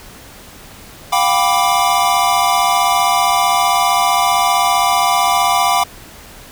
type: chord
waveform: square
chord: G dominant seventh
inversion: third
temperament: equal with one note detuned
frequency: 708.6 / 784 / 987.8 / 1174.7 Hz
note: F5 / G5 / B5 / D6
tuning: +25 / 0 / 0 / 0 cents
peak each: -18 dBFS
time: 1.12-5.84 s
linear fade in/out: 10 ms
effects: pink hiss -38 dBFS RMS until 6.51 s